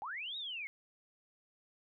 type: linear two-way sweep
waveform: sine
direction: up then down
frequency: 740 to 3838 to 2106 Hz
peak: -39 dBFS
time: 0.02-0.67 s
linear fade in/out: 0 ms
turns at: 0.37 s
effects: none